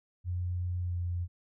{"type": "tone with pitch glide", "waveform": "sine", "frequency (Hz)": [89.2, 87.77], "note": ["F2", "F2"], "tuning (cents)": [37, 9], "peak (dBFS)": -30, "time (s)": [0.24, 1.28], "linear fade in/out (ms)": 50, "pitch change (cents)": -28, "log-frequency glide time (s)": [0.82, 0.97], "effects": []}